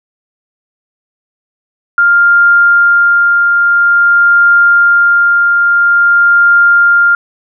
sine tone with tremolo, 1400 Hz, F6, 4 cents sharp, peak -3 dBFS, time 1.98-7.15 s, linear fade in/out 2 ms, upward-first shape triangle, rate 0.49 Hz, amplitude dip 30%, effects none

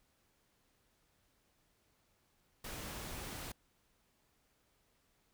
pink noise, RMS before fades -45 dBFS, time 2.64-3.52 s, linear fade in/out 5 ms, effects pink hiss -75 dBFS RMS until 5.33 s

